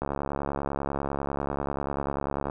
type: click train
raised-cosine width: 1 ms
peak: -15 dBFS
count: 175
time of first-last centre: 0.02-2.499 s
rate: 70.2 Hz
effects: none